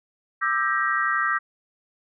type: chord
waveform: sine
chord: E half-diminished seventh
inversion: third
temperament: just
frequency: 1186.7 / 1318.5 / 1582.2 / 1898.7 Hz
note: D6 / E6 / G6 / Bb6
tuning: +18 / 0 / +16 / +31 cents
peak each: -26 dBFS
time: 0.41-1.39 s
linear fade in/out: 20 ms
effects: none